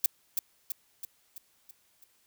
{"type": "noise with echo", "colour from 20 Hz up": "violet", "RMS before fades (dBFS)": -23, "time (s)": [0.04, 0.06], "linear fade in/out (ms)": 2, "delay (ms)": 330, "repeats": 6, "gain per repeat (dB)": -5, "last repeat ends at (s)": 2.04, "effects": ["white hiss -68 dBFS RMS until 2.26 s"]}